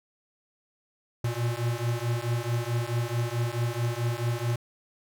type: beating tone pair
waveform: square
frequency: 116.54 / 121.14 Hz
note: A#2 / B2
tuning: 0 / -33 cents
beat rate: 4.6 Hz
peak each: -30 dBFS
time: 1.24-4.56 s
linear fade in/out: 5 ms
effects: none